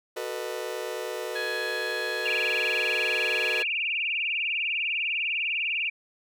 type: chord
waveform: 40% pulse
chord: B dominant seventh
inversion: second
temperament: just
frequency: 370.4 / 444.5 / 493.9 / 617.4 Hz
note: F#4 / A4 / B4 / D#5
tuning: +2 / +18 / 0 / -14 cents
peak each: -37 / -35 / -35 / -37 dBFS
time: 0.16-3.63 s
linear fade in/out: 10 ms
type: harmonic tone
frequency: 837 Hz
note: G#5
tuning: 13 cents sharp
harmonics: 2 / 3 / 4 / 5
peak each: -31 / -39 / -40 / -39 dBFS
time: 1.35-3.64 s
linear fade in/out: 10 ms
type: tone with vibrato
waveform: sine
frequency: 2553 Hz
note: D#7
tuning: 44 cents sharp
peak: -25 dBFS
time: 2.25-5.9 s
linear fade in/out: 10 ms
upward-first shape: sine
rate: 20 Hz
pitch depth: 180 cents each way
effects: none